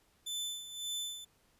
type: tone with tremolo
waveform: sawtooth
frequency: 3520 Hz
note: A7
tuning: in tune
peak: -32 dBFS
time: 0.26-1.25 s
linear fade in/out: 10 ms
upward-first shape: sine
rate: 1.8 Hz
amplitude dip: 70%
effects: pink hiss -70 dBFS RMS until 1.59 s + resampled to 32000 Hz